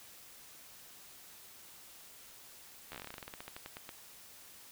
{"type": "slowing click train", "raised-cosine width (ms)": 0.3, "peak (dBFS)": -28, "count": 21, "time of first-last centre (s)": [2.92, 3.891], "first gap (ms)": 12, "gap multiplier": 1.13, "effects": ["white hiss -55 dBFS RMS until 4.71 s"]}